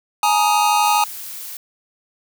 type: chord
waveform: square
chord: Ab suspended second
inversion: none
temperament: equal with one note detuned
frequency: 840.3 / 932.3 / 1244.5 Hz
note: Ab5 / Bb5 / Eb6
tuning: +20 / 0 / 0 cents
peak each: -17 / -20 / -21 dBFS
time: 0.23-1.04 s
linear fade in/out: 2 ms
type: noise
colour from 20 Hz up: blue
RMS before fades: -32 dBFS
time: 0.83-1.57 s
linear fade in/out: 2 ms
effects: none